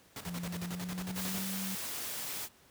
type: noise with tremolo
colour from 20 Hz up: pink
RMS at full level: -41 dBFS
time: 0.16-1.43 s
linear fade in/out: 2 ms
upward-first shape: square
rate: 11 Hz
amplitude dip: 70%
type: tone with pitch glide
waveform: sine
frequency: 174.61 to 191.52 Hz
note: F3 to G3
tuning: 0 to -40 cents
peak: -37 dBFS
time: 0.26-1.75 s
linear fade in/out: 2 ms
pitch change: +160 cents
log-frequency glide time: 0.58-1.47 s
type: noise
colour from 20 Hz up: white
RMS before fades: -39 dBFS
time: 1.14-2.49 s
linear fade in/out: 50 ms
effects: pink hiss -62 dBFS RMS until 2.7 s + high-pass 80 Hz 12 dB/octave